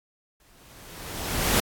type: noise with exponential growth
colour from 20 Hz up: pink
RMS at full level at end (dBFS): -20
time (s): 0.4-1.6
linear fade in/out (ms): 2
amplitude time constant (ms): 260
effects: AAC 64 kbps